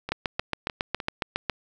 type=two click trains; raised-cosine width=0.3 ms; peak=-9 / -16 dBFS; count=11 / 4; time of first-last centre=0.12-1.497 / 0.09-1.002 s; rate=7.26 / 3.29 Hz; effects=none